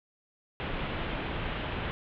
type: low-pass noise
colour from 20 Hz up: pink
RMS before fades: -34 dBFS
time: 0.6-1.91 s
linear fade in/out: 0 ms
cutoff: 3400 Hz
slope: 48 dB/octave
effects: none